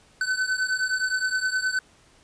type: beating tone pair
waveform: square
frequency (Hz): 1512 / 1521.6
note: F#6 / F#6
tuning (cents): +37 / +48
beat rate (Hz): 9.6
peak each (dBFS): -26 / -28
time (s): 0.21-1.79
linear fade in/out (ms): 2
effects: pink hiss -57 dBFS RMS until 2.23 s + resampled to 22050 Hz